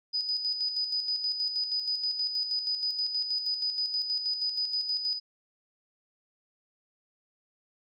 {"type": "tone with tremolo", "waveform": "sine", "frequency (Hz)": 4978, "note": "D#8", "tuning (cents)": 0, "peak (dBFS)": -26, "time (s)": [0.13, 5.2], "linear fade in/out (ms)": 20, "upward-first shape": "square", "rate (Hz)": 6.3, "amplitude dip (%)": 50, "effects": []}